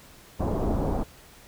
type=low-pass noise; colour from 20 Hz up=pink; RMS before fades=-26 dBFS; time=0.39-1.04 s; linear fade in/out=20 ms; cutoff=870 Hz; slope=24 dB/octave; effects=pink hiss -51 dBFS RMS until 1.47 s